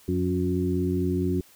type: harmonic tone with a mistuned harmonic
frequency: 90.3 Hz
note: F#2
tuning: 42 cents flat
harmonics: 1 / 2 / 3 / 4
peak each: -28 / -28 / -28 / -28 dBFS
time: 0.08-1.41 s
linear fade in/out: 5 ms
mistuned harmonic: 3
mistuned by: +38 cents
effects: white hiss -55 dBFS RMS until 1.55 s